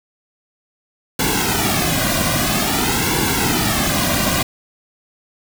pink noise with flanger, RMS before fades -18 dBFS, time 1.19-4.43 s, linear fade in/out 5 ms, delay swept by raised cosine 1.6 to 2.31 ms, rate 0.5 Hz, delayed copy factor -0.8, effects none

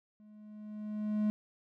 triangle tone with level ramp, 211.7 Hz, G#3, 33 cents sharp, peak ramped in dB -53 to -24 dBFS, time 0.2-1.3 s, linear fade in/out 0 ms, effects none

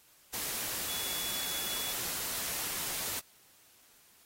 sine tone in noise, 3400 Hz, G#7, 40 cents sharp, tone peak -40 dBFS, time 0.88-1.93 s, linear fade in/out 10 ms, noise white, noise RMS -36 dBFS, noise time 0.33-3.2 s, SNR -7 dB, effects white hiss -62 dBFS RMS until 4.25 s + AAC 48 kbps

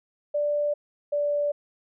sine tone pair in turn, 587.3 / 582.9 Hz, D5 / D5, 0 / -13 cents, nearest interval unison, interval 13 cents, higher first, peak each -22 dBFS, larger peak neither, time 0.34-0.74 / 1.12-1.52 s, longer neither, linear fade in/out 10 ms, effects none

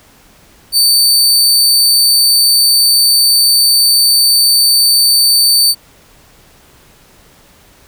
sawtooth tone, 4566 Hz, D8, 50 cents flat, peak -4 dBFS, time 0.72-5.75 s, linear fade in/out 50 ms, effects pink hiss -45 dBFS RMS until 7.87 s

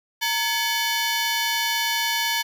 15% pulse ring-modulated tone, 1312 Hz, E6, 9 cents flat, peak -12 dBFS, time 0.21-2.43 s, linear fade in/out 20 ms, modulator 391 Hz, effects none

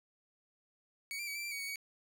sawtooth tone with pitch steps, 2245 / 2363 / 2271 / 2340 / 2354 / 2249 / 2231 / 2253 Hz, C#7 / D7 / C#7 / D7 / D7 / C#7 / C#7 / C#7, +21 / +10 / +41 / -7 / +3 / +24 / +11 / +28 cents, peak -35 dBFS, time 1.11-1.758 s, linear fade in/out 0 ms, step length 81 ms, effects none

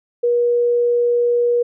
sine tone, 479.8 Hz, A#4, 50 cents sharp, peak -13 dBFS, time 0.23-1.63 s, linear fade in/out 10 ms, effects none

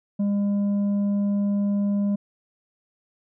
sine tone with tanh clipping, 202.2 Hz, G#3, 46 cents flat, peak -21 dBFS, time 0.19-2.16 s, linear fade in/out 10 ms, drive 5 dB, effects none

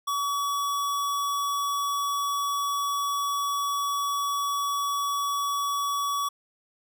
square tone, 1135 Hz, C#6, 41 cents sharp, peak -26 dBFS, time 0.07-6.29 s, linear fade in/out 10 ms, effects none

